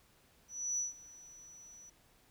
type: tone with ADSR envelope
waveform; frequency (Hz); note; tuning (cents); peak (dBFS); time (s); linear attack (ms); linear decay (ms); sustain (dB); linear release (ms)
sine; 5920; F#8; 0; -30; 0.48-1.9; 300; 150; -22; 9
effects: tanh soft clip ceiling -29 dBFS + pink hiss -67 dBFS RMS until 2.3 s